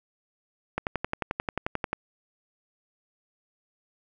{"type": "click train", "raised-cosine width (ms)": 0.5, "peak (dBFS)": -12, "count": 14, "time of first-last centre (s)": [0.78, 1.93], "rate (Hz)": 11.3, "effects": []}